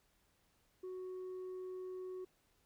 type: tone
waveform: sine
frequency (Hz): 370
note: F#4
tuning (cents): 0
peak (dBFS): -40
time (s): 0.83-2.25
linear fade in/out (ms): 10
effects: tanh soft clip ceiling -42 dBFS + pink hiss -75 dBFS RMS until 2.65 s